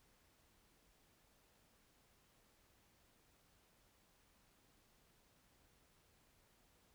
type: silence
effects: pink hiss -73 dBFS RMS until 6.94 s